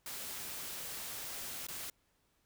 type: noise with dropouts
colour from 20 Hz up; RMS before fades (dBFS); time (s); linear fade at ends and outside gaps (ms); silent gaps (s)
white; -43; 0.06-1.9; 2; 1.669-1.685
effects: pink hiss -75 dBFS RMS until 2.45 s